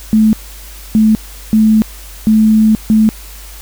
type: tone bursts at uneven times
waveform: sine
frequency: 217.8 Hz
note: A3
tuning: 17 cents flat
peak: -5 dBFS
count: 5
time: 0.13-0.33 / 0.95-1.15 / 1.53-1.82 / 2.27-2.75 / 2.9-3.09 s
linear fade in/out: 0 ms
effects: added 50 Hz sine -31 dBFS peak until 3.61 s + white hiss -35 dBFS RMS until 3.61 s